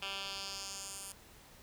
10% pulse tone with band-pass filter sweep, 196 Hz, G3, in tune, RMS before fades -43 dBFS, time 0.02-1.12 s, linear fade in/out 2 ms, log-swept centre 2900 to 10000 Hz, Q 1.9, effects pink hiss -58 dBFS RMS until 1.62 s

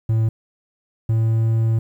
triangle tone pair in turn, 111.7 / 112.61 Hz, A2 / A2, +27 / +41 cents, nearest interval unison, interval 14 cents, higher second, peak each -13 dBFS, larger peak neither, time 0.09-0.29 / 1.09-1.79 s, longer second, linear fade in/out 5 ms, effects 9-bit

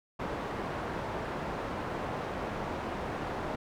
white low-pass noise, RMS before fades -36 dBFS, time 0.19-3.56 s, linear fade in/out 10 ms, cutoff 920 Hz, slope 12 dB/octave, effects none

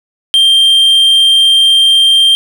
triangle tone, 3172 Hz, G7, 20 cents sharp, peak -3 dBFS, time 0.34-2.35 s, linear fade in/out 0 ms, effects none

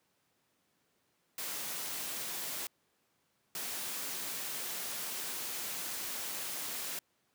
white noise bursts at uneven times, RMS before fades -39 dBFS, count 2, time 1.38-2.67 / 3.55-6.99 s, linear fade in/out 2 ms, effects pink hiss -75 dBFS RMS until 7.34 s + high-pass 150 Hz 12 dB/octave

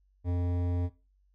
triangle tone with hard clipping, 88.2 Hz, F2, 18 cents sharp, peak -29 dBFS, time 0.24-0.9 s, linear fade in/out 50 ms, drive 18 dB, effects noise-tail reverb RT60 0.3 s tail -18 dB re dry + added 48 Hz sine -64 dBFS peak until 1.34 s

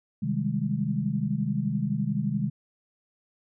sine chord, Ab major seventh, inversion first, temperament equal, 130.81 / 155.56 / 196 / 207.7 Hz, C3 / Eb3 / G3 / Ab3, 0 / 0 / 0 / 0 cents, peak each -31 / -30 / -31 / -29 dBFS, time 0.22-2.5 s, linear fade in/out 10 ms, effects none

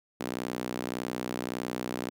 sawtooth tone with high-pass filter, 61.74 Hz, B1, in tune, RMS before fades -35 dBFS, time 0.2-2.1 s, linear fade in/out 5 ms, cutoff 260 Hz, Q 1.4, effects none

